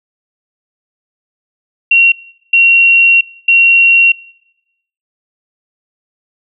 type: tone bursts at uneven times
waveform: sine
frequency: 2742 Hz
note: F7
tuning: 32 cents flat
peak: -4 dBFS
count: 3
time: 1.91-2.12 / 2.53-3.21 / 3.48-4.12 s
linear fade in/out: 5 ms
effects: noise-tail reverb RT60 0.9 s tail -23 dB re dry